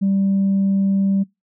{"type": "tone", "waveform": "sine", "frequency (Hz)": 195.5, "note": "G3", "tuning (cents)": -4, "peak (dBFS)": -13, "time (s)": [0.01, 1.24], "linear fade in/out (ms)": 20, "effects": ["noise-tail reverb RT60 0.2 s tail -25 dB re dry", "tanh soft clip ceiling -12 dBFS"]}